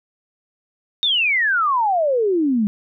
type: exponential sweep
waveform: sine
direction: down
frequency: 3729 to 200.3 Hz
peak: -15 dBFS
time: 1.03-2.67 s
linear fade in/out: 0 ms
effects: none